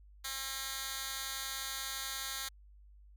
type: tone with high-pass filter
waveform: 10% pulse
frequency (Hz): 268.5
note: C4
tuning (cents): +45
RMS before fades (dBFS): -40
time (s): 0.24-2.49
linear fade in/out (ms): 10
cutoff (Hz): 2600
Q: 0.66
effects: added 50 Hz sine -55 dBFS peak until 3.16 s